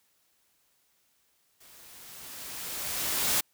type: noise with level ramp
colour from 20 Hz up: white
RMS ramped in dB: -55 to -25 dBFS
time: 1.6-3.41 s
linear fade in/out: 10 ms
effects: white hiss -70 dBFS RMS until 3.53 s